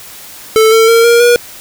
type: tone with pitch steps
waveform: square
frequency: 440 / 449.8 / 459.7 / 469.9 / 480.4 Hz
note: A4 / A4 / A#4 / A#4 / B4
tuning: 0 / +38 / -24 / +14 / -48 cents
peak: -5 dBFS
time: 0.56-1.36 s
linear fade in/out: 0 ms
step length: 160 ms
effects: white hiss -32 dBFS RMS until 1.6 s